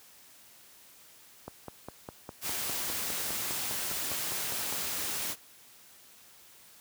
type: click train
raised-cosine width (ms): 1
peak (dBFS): -25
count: 17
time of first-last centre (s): 1.48-4.725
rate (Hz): 4.93
type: noise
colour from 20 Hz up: white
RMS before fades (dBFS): -34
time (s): 2.41-5.36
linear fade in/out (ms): 50
effects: white hiss -56 dBFS RMS until 6.8 s + high-pass 60 Hz 12 dB/octave